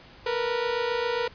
sawtooth tone pair together, 460 / 487.4 Hz, A#4 / B4, -23 / -23 cents, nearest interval minor second, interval 100 cents, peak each -25 / -23 dBFS, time 0.26-1.28 s, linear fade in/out 5 ms, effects pink hiss -50 dBFS RMS until 1.34 s + resampled to 11025 Hz

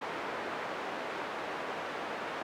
pink band-pass noise, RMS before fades -38 dBFS, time 0.01-2.43 s, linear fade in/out 10 ms, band 410 to 1900 Hz, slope 12 dB/octave, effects none

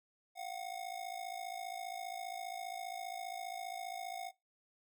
square ring-modulated tone, 728 Hz, F#5, 28 cents flat, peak -39 dBFS, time 0.35-4.32 s, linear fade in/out 50 ms, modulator 27.5 Hz, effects noise-tail reverb RT60 0.2 s tail -20 dB re dry

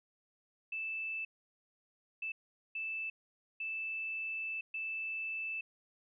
sine tone bursts at uneven times, 2637 Hz, E7, in tune, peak -36 dBFS, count 5, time 0.72-1.25 / 2.22-2.32 / 2.75-3.1 / 3.6-4.61 / 4.74-5.61 s, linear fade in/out 5 ms, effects none

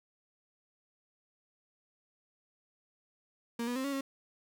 35% pulse tone with pitch steps, 234.1 / 243.9 / 262.9 / 279.4 / 272.2 Hz, A#3 / B3 / C4 / C#4 / C#4, +8 / -21 / +8 / +14 / -31 cents, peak -31 dBFS, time 3.59-4.01 s, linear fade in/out 5 ms, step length 84 ms, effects none

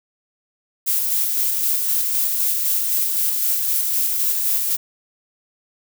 violet noise with tremolo, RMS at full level -19 dBFS, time 0.86-4.77 s, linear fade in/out 20 ms, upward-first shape square, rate 3.9 Hz, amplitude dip 25%, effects none

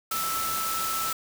sine tone in noise, 1318.5 Hz, E6, in tune, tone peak -29 dBFS, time 0.11-1.13 s, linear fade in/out 5 ms, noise white, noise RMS -31 dBFS, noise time 0.11-1.13 s, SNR -1 dB, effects none

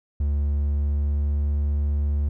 triangle tone with pitch glide, 72.1 to 72.6 Hz, D2 to D2, -31 to -19 cents, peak -18 dBFS, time 0.2-2.29 s, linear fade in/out 5 ms, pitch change +12 cents, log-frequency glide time 0.65-1.47 s, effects none

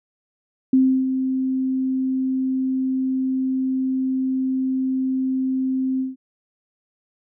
sine tone with ADSR envelope, 261.6 Hz, C4, in tune, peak -11 dBFS, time 0.73-6.16 s, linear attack 4 ms, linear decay 320 ms, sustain -8 dB, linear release 160 ms, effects none

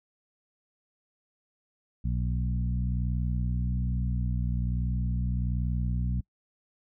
harmonic tone with a mistuned harmonic, 61.2 Hz, B1, 15 cents flat, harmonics 1 / 2 / 3 / 4, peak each -28 / -31 / -34 / -43 dBFS, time 2.04-6.21 s, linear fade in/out 10 ms, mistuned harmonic 1, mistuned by +23 cents, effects noise-tail reverb RT60 0.1 s tail -25 dB re dry

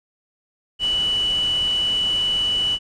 sine tone in noise, 2960 Hz, F#7, in tune, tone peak -18 dBFS, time 0.79-2.79 s, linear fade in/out 50 ms, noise pink, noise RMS -35 dBFS, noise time 0.79-2.79 s, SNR +14 dB, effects resampled to 22050 Hz

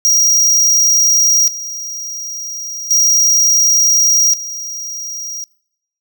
square tone with tremolo, 5710 Hz, F8, 37 cents sharp, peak -9 dBFS, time 0.05-5.44 s, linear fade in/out 0 ms, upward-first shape square, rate 0.35 Hz, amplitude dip 80%, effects noise-tail reverb RT60 0.8 s tail -25 dB re dry

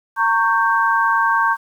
sine chord, G diminished, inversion first, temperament equal with one note detuned, 918.4 / 1108.7 / 1568 Hz, Bb5 / Db6 / G6, -26 / 0 / 0 cents, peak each -18 dBFS, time 0.16-1.57 s, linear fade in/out 50 ms, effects 8-bit

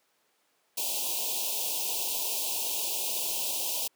white band-stop noise, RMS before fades -31 dBFS, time 0.77-3.88 s, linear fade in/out 10 ms, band 1000 to 2500 Hz, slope 96 dB/octave, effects pink hiss -70 dBFS RMS until 3.95 s + high-pass 400 Hz 12 dB/octave

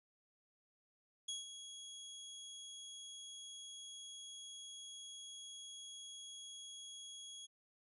25% pulse tone with ADSR envelope, 3322 Hz, G#7, in tune, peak -36 dBFS, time 1.28-7.47 s, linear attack 8 ms, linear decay 160 ms, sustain -10 dB, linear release 22 ms, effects resampled to 32000 Hz

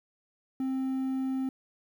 triangle tone, 263.6 Hz, C4, 13 cents sharp, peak -26 dBFS, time 0.6-1.49 s, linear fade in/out 2 ms, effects 10-bit

